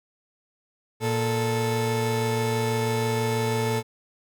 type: tone pair together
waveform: 30% pulse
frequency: 116.54 / 440 Hz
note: A#2 / A4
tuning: 0 / 0 cents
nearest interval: octave + major seventh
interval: 2300 cents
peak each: -23 dBFS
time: 1-3.83 s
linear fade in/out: 50 ms
effects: none